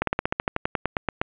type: slowing click train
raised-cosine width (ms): 0.5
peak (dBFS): -7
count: 15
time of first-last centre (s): 0.02-1.215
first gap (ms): 53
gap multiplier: 1.07
effects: resampled to 8000 Hz + 7-bit